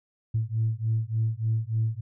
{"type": "beating tone pair", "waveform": "sine", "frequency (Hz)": [110, 113.4], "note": ["A2", "A#2"], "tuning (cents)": [0, -47], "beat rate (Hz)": 3.4, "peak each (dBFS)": -26, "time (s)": [0.34, 2.01], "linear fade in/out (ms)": 10, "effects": ["tanh soft clip ceiling -17 dBFS"]}